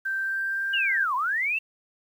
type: tone with pitch glide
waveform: sine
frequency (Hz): 1566 to 1585.1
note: G6 to G6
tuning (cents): -2 to +19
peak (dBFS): -25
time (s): 0.05-1.05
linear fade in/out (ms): 10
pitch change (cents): +21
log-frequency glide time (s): 0.2-0.7
type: linear two-way sweep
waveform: sine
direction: down then up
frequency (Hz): 2960 to 960 to 2741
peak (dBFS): -23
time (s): 0.73-1.59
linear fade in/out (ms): 10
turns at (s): 1.15
effects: 9-bit

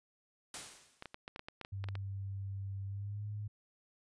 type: noise with exponential decay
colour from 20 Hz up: white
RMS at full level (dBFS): -41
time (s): 0.54-1.14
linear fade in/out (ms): 2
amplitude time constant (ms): 130
type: clicks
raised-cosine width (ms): 0.3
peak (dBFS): -28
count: 12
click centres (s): 1.024 / 1.057 / 1.144 / 1.279 / 1.361 / 1.394 / 1.485 / 1.613 / 1.649 / 1.841 / 1.887 / 1.954
type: tone with pitch glide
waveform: sine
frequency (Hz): 98 to 104.43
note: G2 to G#2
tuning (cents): 0 to +10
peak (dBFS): -38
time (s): 1.72-3.48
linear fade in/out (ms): 10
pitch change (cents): +110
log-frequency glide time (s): 2.86-3.25
effects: resampled to 22050 Hz

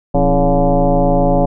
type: tone with frequency modulation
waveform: sine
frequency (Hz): 269.1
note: C4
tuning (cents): +49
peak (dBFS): -9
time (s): 0.14-1.46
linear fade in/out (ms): 10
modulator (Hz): 148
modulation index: 3.3
effects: none

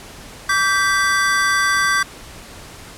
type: chord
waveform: square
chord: G major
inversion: second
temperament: equal with one note detuned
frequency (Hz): 1152.5 / 1568 / 1975.5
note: D6 / G6 / B6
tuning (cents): -33 / 0 / 0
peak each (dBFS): -20 / -18 / -23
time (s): 0.49-2.03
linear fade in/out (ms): 5
effects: pink hiss -38 dBFS RMS until 2.97 s + low-pass 11000 Hz 12 dB/octave

